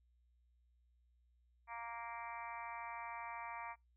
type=harmonic tone; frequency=233.1 Hz; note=A#3; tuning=in tune; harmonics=3 / 4 / 5 / 6 / 7 / 8 / 9 / 10; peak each=-53 / -47 / -51 / -61 / -60 / -57 / -56 / -54 dBFS; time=1.67-3.76 s; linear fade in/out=50 ms; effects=noise-tail reverb RT60 0.2 s tail -26 dB re dry + added 60 Hz sine -70 dBFS peak until 3.96 s